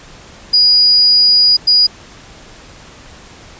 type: tone bursts at uneven times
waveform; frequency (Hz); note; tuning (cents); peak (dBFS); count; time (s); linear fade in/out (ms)
sine; 4900; D#8; -27; -6; 2; 0.53-1.57 / 1.67-1.87; 10
effects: pink hiss -38 dBFS RMS until 3.59 s + resampled to 16000 Hz